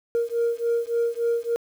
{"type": "beating tone pair", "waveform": "sine", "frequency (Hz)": [466.2, 469.7], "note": ["A#4", "A#4"], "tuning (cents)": [0, 13], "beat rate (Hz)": 3.5, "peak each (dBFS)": -23, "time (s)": [0.15, 1.56], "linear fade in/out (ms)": 0, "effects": ["tanh soft clip ceiling -17 dBFS", "8-bit"]}